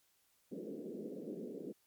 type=band-pass noise; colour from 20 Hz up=white; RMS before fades=-45 dBFS; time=0.51-1.73 s; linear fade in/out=10 ms; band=180 to 480 Hz; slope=48 dB/octave; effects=white hiss -74 dBFS RMS until 1.86 s + MP3 96 kbps